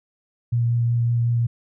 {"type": "tone with vibrato", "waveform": "sine", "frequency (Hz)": 118.3, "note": "A#2", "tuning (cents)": 26, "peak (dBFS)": -17, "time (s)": [0.52, 1.47], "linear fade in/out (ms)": 10, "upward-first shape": "triangle", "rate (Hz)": 5.4, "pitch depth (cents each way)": 13, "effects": []}